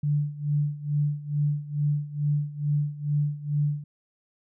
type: tone with tremolo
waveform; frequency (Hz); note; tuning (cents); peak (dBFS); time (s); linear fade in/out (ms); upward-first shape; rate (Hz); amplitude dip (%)
sine; 146.83; D3; 0; -20; 0.03-3.84; 5; sine; 2.3; 85
effects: none